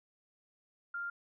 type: tone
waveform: sine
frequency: 1396.9 Hz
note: F6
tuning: in tune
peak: -36 dBFS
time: 0.94-1.1 s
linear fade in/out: 5 ms
effects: none